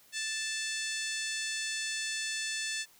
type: harmonic tone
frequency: 880 Hz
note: A5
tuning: in tune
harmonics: 2 / 3 / 4 / 5 / 6 / 7 / 8 / 9 / 10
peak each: -38 / -40 / -41 / -42 / -43 / -43 / -44 / -45 / -45 dBFS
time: 0.12-2.86 s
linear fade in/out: 50 ms
effects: white hiss -61 dBFS RMS until 2.99 s